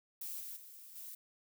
violet noise with level steps, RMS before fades -43 / -46 / -54 / -48 dBFS, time 0.21-1.15 s, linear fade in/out 5 ms, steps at 0.4 / 0.56 / 0.95 s, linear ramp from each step 10 ms, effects none

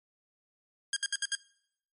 10% pulse tone bursts, 1617 Hz, G#6, 47 cents flat, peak -19 dBFS, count 5, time 0.93-1.352 s, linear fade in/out 2 ms, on 34 ms, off 63 ms, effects noise-tail reverb RT60 0.7 s tail -23 dB re dry + MP3 48 kbps

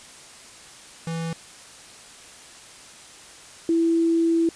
square / sine tone pair in turn, 164.81 / 331.7 Hz, E3 / E4, 0 / +11 cents, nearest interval octave, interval 1211 cents, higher second, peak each -27 / -17 dBFS, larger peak second, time 1.07-1.33 / 3.69-4.49 s, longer second, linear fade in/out 2 ms, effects white hiss -45 dBFS RMS until 4.55 s + resampled to 22050 Hz

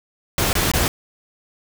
pink noise with dropouts, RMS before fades -19 dBFS, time 0.38-0.88 s, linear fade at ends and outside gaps 1 ms, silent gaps 0.53-0.553 / 0.716-0.736 s, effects none

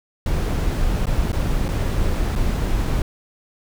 brown noise with dropouts, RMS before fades -20 dBFS, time 0.26-3.02 s, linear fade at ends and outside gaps 2 ms, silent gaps 1.057-1.068 / 1.319-1.329 / 1.682-1.688 / 2.354-2.359 s, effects none

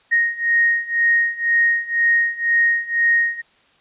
sine beating tone pair, 1864.7 / 1866.7 Hz, A#6 / A#6, 0 / +2 cents, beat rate 2 Hz, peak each -19 / -17 dBFS, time 0.11-3.42 s, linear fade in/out 20 ms, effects white hiss -56 dBFS RMS until 3.8 s + resampled to 8000 Hz

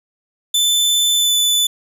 sawtooth tone with pitch glide, 3523 to 3493 Hz, A7 to A7, +1 to -13 cents, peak -10 dBFS, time 0.54-1.67 s, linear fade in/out 5 ms, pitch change -14 cents, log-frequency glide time 1.15-1.36 s, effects none

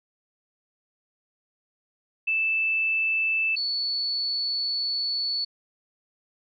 sine tone pair in turn, 2638 / 4437 Hz, E7 / C#8, +1 / +1 cents, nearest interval major sixth, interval 900 cents, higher second, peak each -21 / -24 dBFS, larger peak first, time 2.27-3.56 / 3.56-5.45 s, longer second, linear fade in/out 10 ms, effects MP3 96 kbps

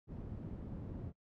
white low-pass noise, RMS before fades -45 dBFS, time 0.07-1.13 s, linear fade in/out 50 ms, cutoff 190 Hz, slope 12 dB/octave, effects noise-tail reverb RT60 0.1 s tail -25 dB re dry

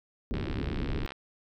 pink low-pass noise, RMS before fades -32 dBFS, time 0.31-1.06 s, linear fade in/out 0 ms, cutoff 380 Hz, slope 24 dB/octave
click train, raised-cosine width 0.3 ms, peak -24 dBFS, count 55, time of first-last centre 0.34-1.12 s, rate 69.2 Hz
effects none

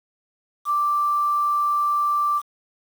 sine tone with quantisation, 1174.7 Hz, D6, in tune, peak -18 dBFS, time 0.65-2.42 s, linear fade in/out 50 ms, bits 7, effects none

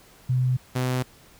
sine / sawtooth tone pair in turn, 127.2 / 127.2 Hz, C3 / C3, -48 / -48 cents, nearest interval unison, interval 0 cents, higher neither, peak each -19 dBFS, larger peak neither, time 0.29-0.57 / 0.75-1.03 s, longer neither, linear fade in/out 10 ms, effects pink hiss -53 dBFS RMS until 1.39 s

